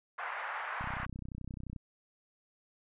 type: band-pass noise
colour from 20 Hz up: white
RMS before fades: -39 dBFS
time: 0.18-1.06 s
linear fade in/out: 10 ms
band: 750 to 1800 Hz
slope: 24 dB/octave
type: click train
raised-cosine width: 5 ms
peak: -30 dBFS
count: 31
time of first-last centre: 0.81-1.762 s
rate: 31.5 Hz
effects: resampled to 8000 Hz